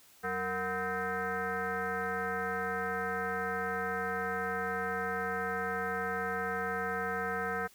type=tone with frequency modulation; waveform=sine; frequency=1011 Hz; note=B5; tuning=40 cents sharp; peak=-31 dBFS; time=0.23-7.68 s; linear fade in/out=20 ms; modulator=274 Hz; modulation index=2.8; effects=white hiss -60 dBFS RMS until 7.74 s